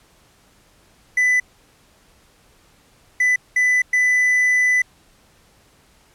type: tone bursts at uneven times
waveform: triangle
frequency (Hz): 1996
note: B6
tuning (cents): +18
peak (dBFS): -12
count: 4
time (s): 1.17-1.4 / 3.2-3.36 / 3.56-3.82 / 3.93-4.82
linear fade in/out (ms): 5
effects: pink hiss -55 dBFS RMS until 6.14 s + low-pass 12000 Hz 12 dB/octave